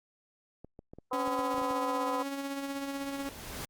clicks, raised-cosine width 2 ms, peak -33 dBFS, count 10, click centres 0.646 / 0.791 / 0.935 / 0.986 / 1.276 / 1.391 / 1.544 / 1.582 / 1.617 / 1.709 s
harmonic tone, 253.1 Hz, B3, 43 cents sharp, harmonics 2 / 3 / 4 / 5, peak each -35 / -38 / -33 / -40 dBFS, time 1.11-2.23 s, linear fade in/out 10 ms
sawtooth tone with tremolo, 277.2 Hz, C#4, in tune, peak -29 dBFS, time 1.13-3.29 s, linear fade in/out 0 ms, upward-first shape sine, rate 16 Hz, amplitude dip 40%
pink noise with exponential growth, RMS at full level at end -38 dBFS, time 2.22-3.65 s, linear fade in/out 2 ms, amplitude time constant 310 ms
effects Opus 48 kbps

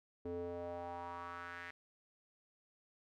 square tone with band-pass filter sweep, 87 Hz, F2, 6 cents flat, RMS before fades -45 dBFS, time 0.25-1.71 s, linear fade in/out 5 ms, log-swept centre 380 to 1900 Hz, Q 3.5, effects none

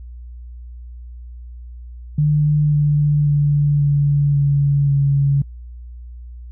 sine tone with pitch steps, 149.3 / 147.41 / 145.55 / 143.72 / 141.9 / 140.11 Hz, D3 / D3 / D3 / D3 / C#3 / C#3, +29 / +7 / -15 / -37 / +41 / +19 cents, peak -12 dBFS, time 2.18-5.42 s, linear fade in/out 5 ms, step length 540 ms, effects noise-tail reverb RT60 0.1 s tail -26 dB re dry + added 60 Hz sine -32 dBFS peak until 6.51 s

